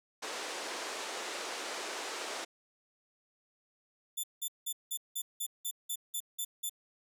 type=band-pass noise; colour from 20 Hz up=pink; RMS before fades=-40 dBFS; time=0.22-2.45 s; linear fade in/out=10 ms; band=370 to 8400 Hz; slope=24 dB/octave
type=tone bursts; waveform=5% pulse; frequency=3520 Hz; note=A7; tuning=in tune; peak=-26 dBFS; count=11; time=4.17-6.696 s; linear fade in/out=10 ms; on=66 ms; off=180 ms
effects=none